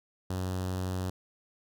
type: tone with notch filter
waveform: sawtooth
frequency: 92.5 Hz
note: F#2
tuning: in tune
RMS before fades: -33 dBFS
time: 0.3-1.1 s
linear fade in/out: 5 ms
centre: 2200 Hz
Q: 1.5
effects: none